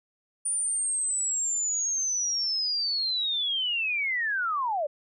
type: linear sweep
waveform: sine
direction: down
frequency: 9397 to 554.4 Hz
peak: -25 dBFS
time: 0.45-4.87 s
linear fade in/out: 10 ms
effects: none